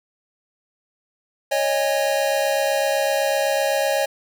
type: chord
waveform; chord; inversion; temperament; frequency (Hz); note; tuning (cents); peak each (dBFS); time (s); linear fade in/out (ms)
square; C# suspended second; none; equal with one note detuned; 554.4 / 622.3 / 815.9; C#5 / D#5 / G#5; 0 / 0 / -31; -22 / -24 / -26; 1.51-4.06; 10
effects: none